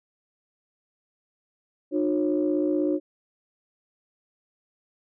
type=tone cluster; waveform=sine; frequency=302.7 / 358.8 / 546 Hz; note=D#4 / F4 / C#5; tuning=-48 / +47 / -26 cents; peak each=-23 / -26 / -29 dBFS; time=1.91-3 s; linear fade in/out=50 ms; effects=tanh soft clip ceiling -12 dBFS